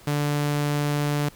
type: tone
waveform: sawtooth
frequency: 146.3 Hz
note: D3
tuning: 6 cents flat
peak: -18 dBFS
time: 0.07-1.29 s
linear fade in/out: 5 ms
effects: pink hiss -50 dBFS RMS until 1.35 s